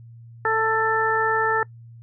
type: harmonic tone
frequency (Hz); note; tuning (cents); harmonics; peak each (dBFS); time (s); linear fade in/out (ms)
442.9; A4; +11; 1 / 2 / 3 / 4; -24 / -24 / -24 / -24; 0.45-1.63; 2
effects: noise-tail reverb RT60 0.1 s tail -24 dB re dry + added 116 Hz sine -41 dBFS peak until 2.02 s